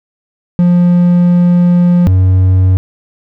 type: tone pair in turn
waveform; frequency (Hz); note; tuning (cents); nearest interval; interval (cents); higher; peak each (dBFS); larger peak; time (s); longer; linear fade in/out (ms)
triangle; 175.9 / 93.18; F3 / F#2; +13 / +13; major seventh; 1100; first; -3; neither; 0.59-2.07 / 2.07-2.77; first; 0
effects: none